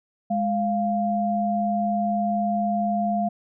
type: tone pair together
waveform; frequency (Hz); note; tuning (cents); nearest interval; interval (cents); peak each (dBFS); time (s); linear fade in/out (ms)
sine; 207.7 / 696.4; G#3 / F5; 0 / -5; octave + major sixth; 2095; -24 / -23; 0.3-3.29; 10
effects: none